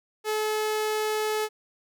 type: tone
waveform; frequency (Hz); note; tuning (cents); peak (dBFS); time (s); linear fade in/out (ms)
sawtooth; 429.7; A4; -41; -21; 0.24-1.49; 50
effects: none